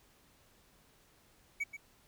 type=tone with echo; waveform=triangle; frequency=2263 Hz; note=C#7; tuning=35 cents sharp; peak=-30 dBFS; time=1.6-1.64 s; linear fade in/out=10 ms; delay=130 ms; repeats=1; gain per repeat=-10 dB; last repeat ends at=1.77 s; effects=pink hiss -66 dBFS RMS until 2.07 s